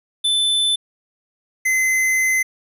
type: tone pair in turn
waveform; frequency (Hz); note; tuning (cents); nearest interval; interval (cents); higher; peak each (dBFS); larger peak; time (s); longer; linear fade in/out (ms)
square; 3520 / 2051; A7 / C7; 0 / -35; major sixth; 935; first; -16; neither; 0.24-0.76 / 1.65-2.43; second; 10
effects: resampled to 32000 Hz